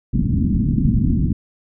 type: low-pass noise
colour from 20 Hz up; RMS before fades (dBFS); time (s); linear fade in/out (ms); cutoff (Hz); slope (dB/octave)
white; -17; 0.13-1.33; 10; 260; 48
effects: none